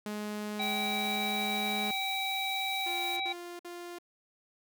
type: tone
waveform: sawtooth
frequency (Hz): 209.9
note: G#3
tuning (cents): +19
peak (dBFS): -31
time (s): 0.06-1.91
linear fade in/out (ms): 2
type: harmonic tone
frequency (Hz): 772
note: G5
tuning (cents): -27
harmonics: 1 / 3 / 5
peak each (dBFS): -35 / -35 / -35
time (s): 0.59-3.33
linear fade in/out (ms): 10
type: noise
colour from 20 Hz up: blue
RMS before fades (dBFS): -44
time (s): 0.61-3.17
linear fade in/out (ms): 10
type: tone bursts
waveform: sawtooth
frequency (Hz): 349.2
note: F4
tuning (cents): 0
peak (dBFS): -37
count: 3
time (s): 2.86-3.986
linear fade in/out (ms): 5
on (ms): 340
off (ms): 53
effects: none